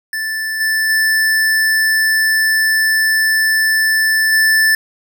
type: tone with level steps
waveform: square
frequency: 1760 Hz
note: A6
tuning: in tune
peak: -19 / -14 / -12 / -10 dBFS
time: 0.13-4.75 s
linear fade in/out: 2 ms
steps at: 0.6 / 0.89 / 4.32 s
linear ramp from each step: 10 ms
effects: none